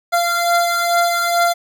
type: beating tone pair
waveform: 25% pulse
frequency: 690 / 692.3 Hz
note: F5 / F5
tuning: -21 / -15 cents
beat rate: 2.3 Hz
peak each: -12 / -16 dBFS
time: 0.12-1.54 s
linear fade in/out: 20 ms
effects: none